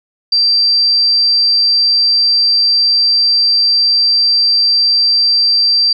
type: tone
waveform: sine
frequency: 4699 Hz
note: D8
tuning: in tune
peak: -8 dBFS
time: 0.32-5.93 s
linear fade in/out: 5 ms
effects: none